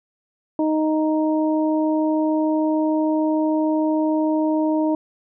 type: harmonic tone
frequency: 311.1 Hz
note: D#4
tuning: in tune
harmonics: 1 / 2 / 3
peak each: -18 / -24 / -28 dBFS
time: 0.59-4.95 s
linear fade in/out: 2 ms
effects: none